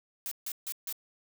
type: noise bursts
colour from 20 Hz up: blue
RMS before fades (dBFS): -36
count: 4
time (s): 0.26-0.926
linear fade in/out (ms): 0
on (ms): 54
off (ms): 150
effects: none